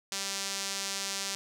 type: tone with band-pass filter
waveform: sawtooth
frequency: 196 Hz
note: G3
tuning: in tune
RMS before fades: -35 dBFS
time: 0.12-1.35 s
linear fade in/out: 0 ms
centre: 5900 Hz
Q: 1.3
effects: none